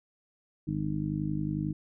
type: harmonic tone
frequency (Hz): 51.1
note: G#1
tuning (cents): -27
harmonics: 1 / 2 / 3 / 4 / 5 / 6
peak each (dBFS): -42 / -41 / -32 / -36 / -40 / -34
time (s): 0.67-1.73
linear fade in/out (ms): 10
effects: none